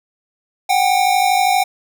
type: tone pair together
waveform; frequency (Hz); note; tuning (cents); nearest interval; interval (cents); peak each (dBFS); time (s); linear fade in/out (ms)
square; 740 / 792.5; F#5 / G5; 0 / +19; minor second; 119; -16; 0.69-1.64; 10
effects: none